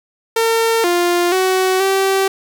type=tone with pitch steps; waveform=sawtooth; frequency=454.5 / 350 / 374.5 / 386.8 Hz; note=A#4 / F4 / F#4 / G4; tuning=-44 / +4 / +21 / -23 cents; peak=-9 dBFS; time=0.36-2.28 s; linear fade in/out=5 ms; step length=480 ms; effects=none